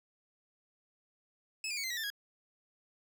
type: tone with pitch steps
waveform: 20% pulse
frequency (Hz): 2594 / 2406 / 2232 / 2071 / 1921 / 1782 / 1653.1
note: E7 / D7 / C#7 / C7 / B6 / A6 / G#6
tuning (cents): -28 / +41 / +11 / -18 / -48 / +22 / -8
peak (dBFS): -30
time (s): 1.64-2.102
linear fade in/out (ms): 2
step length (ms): 66
effects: none